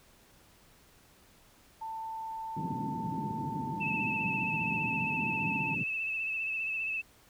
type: tone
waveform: sine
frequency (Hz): 891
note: A5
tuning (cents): +22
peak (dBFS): -36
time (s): 1.81-5.75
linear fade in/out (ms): 10
type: band-pass noise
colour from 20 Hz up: white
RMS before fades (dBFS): -37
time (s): 2.56-5.84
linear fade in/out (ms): 10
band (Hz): 130 to 250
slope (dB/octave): 24
type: tone with vibrato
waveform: sine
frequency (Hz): 2622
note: E7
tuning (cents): -10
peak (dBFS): -31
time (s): 3.8-7.02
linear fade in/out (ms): 20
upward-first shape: sine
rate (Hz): 15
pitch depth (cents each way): 38
effects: pink hiss -61 dBFS RMS until 7.29 s